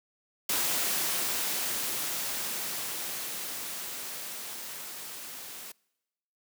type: noise with level ramp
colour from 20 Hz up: white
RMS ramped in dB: -28 to -43 dBFS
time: 0.49-5.72 s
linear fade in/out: 5 ms
effects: noise-tail reverb RT60 1.0 s tail -26 dB re dry + high-pass 150 Hz 12 dB/octave